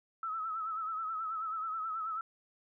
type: tone with vibrato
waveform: sine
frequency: 1300 Hz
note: E6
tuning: 24 cents flat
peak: -34 dBFS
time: 0.23-2.21 s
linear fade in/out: 2 ms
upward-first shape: sine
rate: 9.3 Hz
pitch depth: 56 cents each way
effects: none